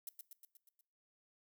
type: noise with echo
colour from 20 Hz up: violet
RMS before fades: -45 dBFS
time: 0.07-0.09 s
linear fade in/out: 2 ms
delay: 120 ms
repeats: 6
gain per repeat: -4 dB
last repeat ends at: 0.81 s
effects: noise-tail reverb RT60 0.5 s tail -20 dB re dry